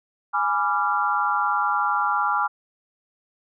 sine chord, G# diminished seventh, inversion none, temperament equal with one note detuned, 830.6 / 987.8 / 1174.7 / 1380.1 Hz, G#5 / B5 / D6 / F6, 0 / 0 / 0 / -21 cents, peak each -25 / -27 / -25 / -24 dBFS, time 0.33-2.48 s, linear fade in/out 20 ms, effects none

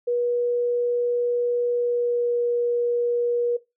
sine tone with pitch glide, 483.1 to 479.2 Hz, B4 to A#4, -38 to +48 cents, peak -20 dBFS, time 0.07-3.57 s, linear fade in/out 10 ms, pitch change -14 cents, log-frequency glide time 1.7-2.4 s, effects noise-tail reverb RT60 0.2 s tail -17 dB re dry

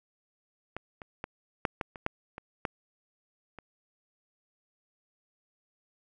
clicks, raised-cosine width 0.5 ms, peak -21 / -27 / -20 / -11 / -16 / -27 / -13 / -25 / -15 / -29 dBFS, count 10, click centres 0.766 / 1.018 / 1.241 / 1.652 / 1.812 / 1.958 / 2.064 / 2.381 / 2.652 / 3.587 s, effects none

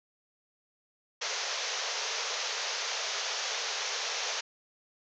white band-pass noise, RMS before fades -34 dBFS, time 1.21-4.41 s, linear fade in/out 10 ms, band 410 to 6600 Hz, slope 96 dB/octave, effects none

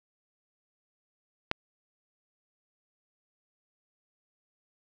click, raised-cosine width 0.3 ms, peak -10 dBFS, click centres 1.514 s, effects resampled to 16000 Hz + 7-bit

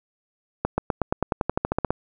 accelerating click train, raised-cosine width 1 ms, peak -7 dBFS, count 15, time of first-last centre 0.65-1.906 s, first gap 130 ms, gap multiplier 0.94, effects none

